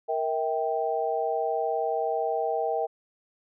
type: chord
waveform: sine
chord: E diminished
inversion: second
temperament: equal with one note detuned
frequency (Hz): 466.2 / 644.9 / 784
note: Bb4 / E5 / G5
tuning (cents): 0 / -38 / 0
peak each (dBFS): -29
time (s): 0.08-2.87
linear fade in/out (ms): 20
effects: none